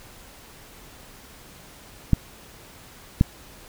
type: clicks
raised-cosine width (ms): 5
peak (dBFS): -3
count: 2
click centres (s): 2.133 / 3.211
effects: pink hiss -47 dBFS RMS until 3.68 s